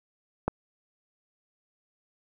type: click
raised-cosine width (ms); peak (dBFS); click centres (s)
1; -11; 0.48
effects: none